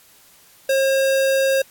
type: tone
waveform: square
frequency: 538 Hz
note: C5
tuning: 48 cents sharp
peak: -16 dBFS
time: 0.69-1.62 s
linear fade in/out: 5 ms
effects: white hiss -51 dBFS RMS until 1.7 s + AAC 64 kbps